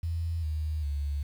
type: tone with pitch steps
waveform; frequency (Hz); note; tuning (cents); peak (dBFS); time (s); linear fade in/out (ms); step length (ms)
sine; 83.3 / 77.27 / 71.68; E2 / D#2 / D2; +19 / -11 / -41; -28; 0.03-1.23; 5; 400
effects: 9-bit